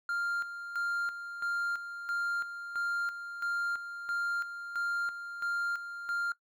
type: tone with tremolo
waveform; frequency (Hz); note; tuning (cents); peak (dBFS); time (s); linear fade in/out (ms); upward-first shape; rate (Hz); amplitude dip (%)
triangle; 1396.9; F6; 0; -28; 0.09-6.32; 2; square; 1.5; 65
effects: noise-tail reverb RT60 0.1 s tail -18 dB re dry